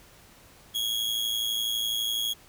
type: tone with amplitude modulation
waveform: 40% pulse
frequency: 3310 Hz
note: G#7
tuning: 6 cents flat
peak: -23 dBFS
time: 0.74-2.34 s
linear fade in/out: 20 ms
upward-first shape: sine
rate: 112 Hz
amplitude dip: 60%
effects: pink hiss -54 dBFS RMS until 2.48 s